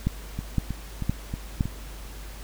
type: two click trains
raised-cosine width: 5 ms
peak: -10 / -17 dBFS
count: 4 / 5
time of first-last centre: 0.07-1.608 / 0.39-1.656 s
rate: 1.95 / 3.16 Hz
effects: added 50 Hz sine -38 dBFS peak until 2.43 s + pink hiss -45 dBFS RMS until 2.43 s